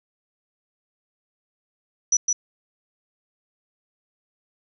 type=tone with echo; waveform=sine; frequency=5900 Hz; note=F#8; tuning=6 cents flat; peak=-15 dBFS; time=2.12-2.17 s; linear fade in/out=5 ms; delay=160 ms; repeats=1; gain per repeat=-3 dB; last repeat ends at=2.33 s; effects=none